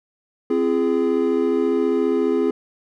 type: chord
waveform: triangle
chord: F minor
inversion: second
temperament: equal with one note detuned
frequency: 261.6 / 340.7 / 415.3 Hz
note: C4 / F4 / Ab4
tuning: 0 / -43 / 0 cents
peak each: -20 / -20 / -18 dBFS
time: 0.5-2.51 s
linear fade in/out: 5 ms
effects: none